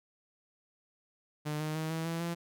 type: tone with pitch steps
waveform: sawtooth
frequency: 150.7 / 154.4 / 158.19 / 162.08 / 166.06 / 170.13 Hz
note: D3 / D#3 / D#3 / E3 / E3 / F3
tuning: +45 / -13 / +29 / -29 / +13 / -45 cents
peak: -29 dBFS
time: 1.45-2.35 s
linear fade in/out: 20 ms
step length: 150 ms
effects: none